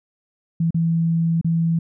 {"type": "tone with dropouts", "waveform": "sine", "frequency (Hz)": 165.6, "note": "E3", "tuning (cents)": 8, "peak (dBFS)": -16, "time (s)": [0.6, 1.79], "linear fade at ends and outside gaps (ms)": 5, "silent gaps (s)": [[0.707, 0.744], [1.413, 1.445]], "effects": []}